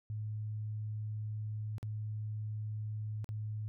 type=tone with dropouts; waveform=sine; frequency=107.1 Hz; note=A2; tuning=46 cents flat; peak=-36 dBFS; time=0.1-3.68 s; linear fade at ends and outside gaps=0 ms; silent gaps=1.782-1.829 / 3.244-3.29 s; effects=none